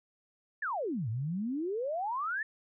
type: exponential two-way sweep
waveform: sine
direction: down then up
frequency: 1826 to 105.2 to 1826 Hz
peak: -31 dBFS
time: 0.62-2.43 s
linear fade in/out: 5 ms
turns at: 1.09 s
effects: none